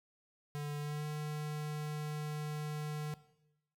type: tone with pitch glide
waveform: square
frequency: 146.83 to 150.7 Hz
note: D3 to D3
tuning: 0 to +45 cents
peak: -38 dBFS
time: 0.55-3.14 s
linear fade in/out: 0 ms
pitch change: +45 cents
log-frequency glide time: 0.79-1.04 s
effects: noise-tail reverb RT60 0.9 s tail -17 dB re dry